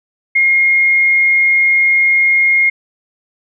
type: tone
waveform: sine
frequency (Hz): 2140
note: C7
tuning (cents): +38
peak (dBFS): -8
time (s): 0.35-2.7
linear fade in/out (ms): 10
effects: none